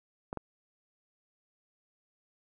clicks, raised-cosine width 1 ms, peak -22 dBFS, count 2, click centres 0.329 / 0.373 s, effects none

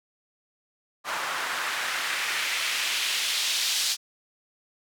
white noise with band-pass filter sweep, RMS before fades -28 dBFS, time 1.04-3.97 s, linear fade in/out 50 ms, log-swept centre 1100 to 4400 Hz, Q 1.3, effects none

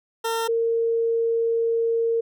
20% pulse / sine tone pair in turn, 455.4 / 459.4 Hz, A#4 / A#4, -40 / -25 cents, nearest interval unison, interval 15 cents, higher second, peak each -18 / -19 dBFS, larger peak first, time 0.24-0.48 / 0.48-2.21 s, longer second, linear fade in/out 10 ms, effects none

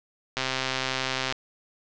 click train, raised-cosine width 0.2 ms, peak -9 dBFS, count 126, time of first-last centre 0.37-1.324 s, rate 131 Hz, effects low-pass 6000 Hz 12 dB/octave

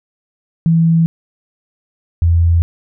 sine tone pair in turn, 164.81 / 84.43 Hz, E3 / E2, 0 / +42 cents, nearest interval octave, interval 1158 cents, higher first, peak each -8 dBFS, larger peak neither, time 0.66-1.06 / 2.22-2.62 s, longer neither, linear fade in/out 0 ms, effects none

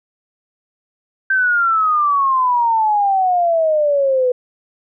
sine exponential sweep, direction down, 1568 to 493.9 Hz, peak -12 dBFS, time 1.3-4.32 s, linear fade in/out 5 ms, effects none

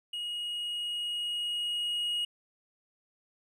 triangle tone with level ramp, 2885 Hz, F#7, 44 cents flat, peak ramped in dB -32 to -27 dBFS, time 0.13-2.25 s, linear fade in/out 5 ms, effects none

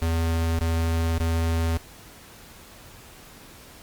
square tone bursts, 82.41 Hz, E2, in tune, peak -22 dBFS, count 3, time 0.02-1.772 s, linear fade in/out 0 ms, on 570 ms, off 21 ms, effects pink hiss -47 dBFS RMS until 3.82 s + Opus 48 kbps

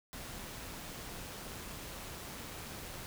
pink noise with amplitude modulation, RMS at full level -44 dBFS, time 0.13-3.06 s, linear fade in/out 0 ms, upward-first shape sine, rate 178 Hz, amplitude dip 30%, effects none

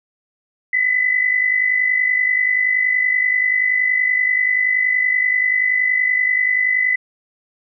sine tone pair together, 1962.5 / 2013 Hz, B6 / B6, -11 / +33 cents, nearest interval unison, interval 44 cents, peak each -21 / -15 dBFS, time 0.73-6.96 s, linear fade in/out 5 ms, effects none

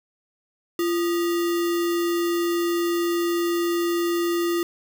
sine tone with sample-and-hold, 343.3 Hz, F4, 30 cents flat, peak -20 dBFS, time 0.79-4.63 s, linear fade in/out 2 ms, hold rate 1575 Hz, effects none

